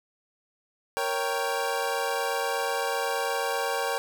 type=chord; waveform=25% pulse; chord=G diminished; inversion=first; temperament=equal; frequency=466.2 / 554.4 / 784 Hz; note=Bb4 / Db5 / G5; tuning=0 / 0 / 0 cents; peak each=-27 dBFS; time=0.97-3.98 s; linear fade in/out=0 ms; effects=none